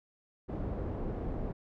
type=low-pass noise; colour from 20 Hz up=pink; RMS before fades=-36 dBFS; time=0.48-1.53 s; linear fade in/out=20 ms; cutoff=550 Hz; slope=12 dB/octave; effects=none